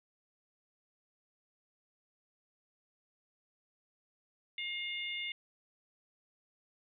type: harmonic tone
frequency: 711 Hz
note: F5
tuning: 31 cents sharp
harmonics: 3 / 4 / 5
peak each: -39 / -41 / -43 dBFS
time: 4.58-5.32 s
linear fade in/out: 2 ms
effects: none